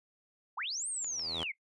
sine linear two-way sweep, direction up then down, 695 to 8870 to 2041 Hz, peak -34 dBFS, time 0.57-1.52 s, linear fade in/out 10 ms, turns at 0.88 s
5% pulse tone with exponential growth, 82.41 Hz, E2, in tune, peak -25 dBFS, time 0.92-1.43 s, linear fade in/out 0 ms, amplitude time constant 110 ms
clicks, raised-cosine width 0.2 ms, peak -31 dBFS, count 2, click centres 1.045 / 1.195 s
effects noise-tail reverb RT60 0.1 s tail -19 dB re dry + resampled to 24000 Hz

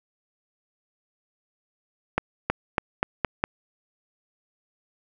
accelerating click train, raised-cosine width 0.5 ms, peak -6 dBFS, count 6, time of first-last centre 2.18-3.439 s, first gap 320 ms, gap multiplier 0.88, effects none

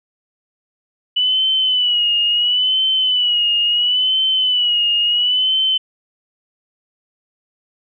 sine tone with vibrato, 2960 Hz, F#7, in tune, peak -13 dBFS, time 1.16-5.78 s, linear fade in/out 10 ms, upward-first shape sine, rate 0.73 Hz, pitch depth 68 cents each way, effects none

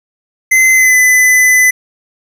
square tone with pitch glide, 2054 to 2009 Hz, C7 to B6, -33 to +29 cents, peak -6 dBFS, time 0.51-1.71 s, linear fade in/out 10 ms, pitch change -38 cents, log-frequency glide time 0.74-0.96 s, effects none

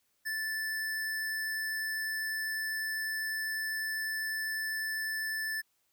square tone, 1756 Hz, A6, 4 cents flat, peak -33 dBFS, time 0.25-5.62 s, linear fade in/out 20 ms, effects white hiss -75 dBFS RMS until 5.92 s

